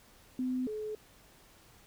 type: tone pair in turn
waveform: sine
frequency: 254.7 / 428.4 Hz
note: C4 / A4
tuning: -46 / -46 cents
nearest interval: major sixth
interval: 900 cents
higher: second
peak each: -30 / -35 dBFS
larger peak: first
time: 0.39-0.67 / 0.67-0.95 s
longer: neither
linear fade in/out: 2 ms
effects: pink hiss -60 dBFS RMS until 1.86 s